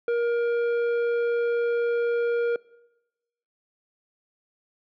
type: tone with tanh clipping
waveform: sine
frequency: 472 Hz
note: A#4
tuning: 22 cents sharp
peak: -23 dBFS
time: 0.08-2.56 s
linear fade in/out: 2 ms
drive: 9 dB
effects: noise-tail reverb RT60 1.0 s tail -23 dB re dry